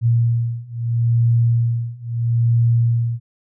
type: beating tone pair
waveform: sine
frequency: 116.8 / 117.56 Hz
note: A#2 / A#2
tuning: +4 / +15 cents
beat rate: 0.76 Hz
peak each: -18 / -17 dBFS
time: 0.01-3.2 s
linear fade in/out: 50 ms
effects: none